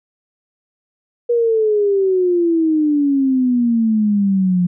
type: exponential sweep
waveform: sine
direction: down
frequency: 481.4 to 175.4 Hz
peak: -12 dBFS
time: 1.29-4.67 s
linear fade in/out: 10 ms
effects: none